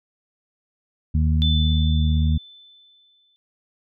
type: harmonic tone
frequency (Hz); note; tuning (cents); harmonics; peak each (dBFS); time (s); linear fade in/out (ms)
77.78; D#2; 0; 1 / 2 / 3; -17 / -23 / -27; 1.14-2.38; 10
type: tone with exponential decay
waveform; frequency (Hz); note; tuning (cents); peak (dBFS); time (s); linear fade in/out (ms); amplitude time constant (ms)
sine; 3520; A7; 0; -21; 1.42-3.36; 0; 420
effects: none